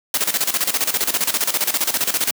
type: noise with tremolo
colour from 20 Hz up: white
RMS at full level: -18 dBFS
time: 0.14-2.31 s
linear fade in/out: 2 ms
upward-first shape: square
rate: 15 Hz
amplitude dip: 75%
effects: high-pass 200 Hz 12 dB/octave